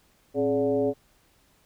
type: tone with frequency modulation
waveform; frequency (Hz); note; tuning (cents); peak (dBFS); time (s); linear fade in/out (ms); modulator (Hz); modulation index
sine; 421.6; G#4; +26; -21; 0.34-0.94; 50; 153; 1.2
effects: pink hiss -63 dBFS RMS until 1.65 s